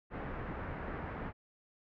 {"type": "low-pass noise", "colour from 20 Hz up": "pink", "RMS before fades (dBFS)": -41, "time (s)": [0.1, 1.33], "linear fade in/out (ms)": 50, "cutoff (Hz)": 1900, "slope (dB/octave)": 24, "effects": []}